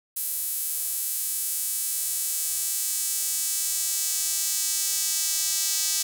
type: tone with high-pass filter sweep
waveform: square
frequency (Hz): 176.1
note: F3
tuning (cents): +15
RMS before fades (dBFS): -27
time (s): 0.16-6.03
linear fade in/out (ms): 10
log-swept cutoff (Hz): 11000 to 6000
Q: 1.3
effects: none